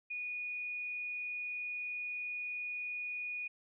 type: tone with frequency modulation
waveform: sine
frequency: 2460 Hz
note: D#7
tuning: 20 cents flat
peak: -37 dBFS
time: 0.1-3.48 s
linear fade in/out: 10 ms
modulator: 63.1 Hz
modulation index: 0.26
effects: none